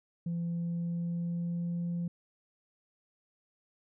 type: tone with pitch glide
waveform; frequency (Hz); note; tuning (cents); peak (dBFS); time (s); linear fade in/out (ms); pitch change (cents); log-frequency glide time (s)
sine; 170.1 to 172.47; F3 to F3; -45 to -21; -29; 0.26-2.08; 5; +24; 0.42-1.87
effects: tanh soft clip ceiling -29 dBFS